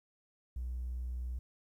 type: tone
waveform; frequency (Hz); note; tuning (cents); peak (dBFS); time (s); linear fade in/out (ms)
triangle; 61.7; B1; -1; -32; 0.56-1.39; 5
effects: tanh soft clip ceiling -33 dBFS + 12-bit